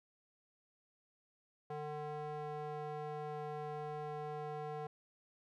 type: tone with band-pass filter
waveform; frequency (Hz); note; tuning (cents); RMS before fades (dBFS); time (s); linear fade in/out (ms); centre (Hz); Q
square; 150.1; D3; +38; -43; 1.7-4.87; 5; 650; 1.8
effects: none